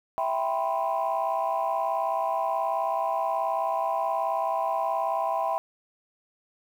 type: chord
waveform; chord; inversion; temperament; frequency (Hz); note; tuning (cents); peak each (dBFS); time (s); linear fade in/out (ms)
sine; C major seventh; first; equal; 659.3 / 784 / 987.8 / 1046.5; E5 / G5 / B5 / C6; 0 / 0 / 0 / 0; -28 / -28 / -29 / -33; 0.18-5.58; 0
effects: tanh soft clip ceiling -17 dBFS + 9-bit